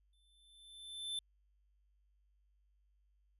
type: tone with exponential growth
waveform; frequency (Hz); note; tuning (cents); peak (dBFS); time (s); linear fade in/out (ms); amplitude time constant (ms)
square; 3533; A7; +6; -37; 0.13-1.19; 2; 230
effects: added 50 Hz sine -70 dBFS peak until 3.39 s + resampled to 32000 Hz